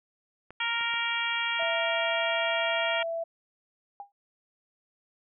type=clicks; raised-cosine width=0.5 ms; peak=-30 dBFS; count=4; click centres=0.506 / 0.811 / 0.939 / 1.625 s
type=harmonic tone; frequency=466.1 Hz; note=A#4; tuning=in tune; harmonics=2 / 3 / 4 / 5 / 6 / 7; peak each=-35 / -34 / -34 / -32 / -35 / -34 dBFS; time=0.6-3.03 s; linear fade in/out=5 ms
type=tone; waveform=sine; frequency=665 Hz; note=E5; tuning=15 cents sharp; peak=-29 dBFS; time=1.59-3.24 s; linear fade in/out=10 ms
type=tone with exponential decay; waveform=sine; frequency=806 Hz; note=G5; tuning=48 cents sharp; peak=-34 dBFS; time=4-4.12 s; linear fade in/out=1 ms; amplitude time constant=24 ms
effects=none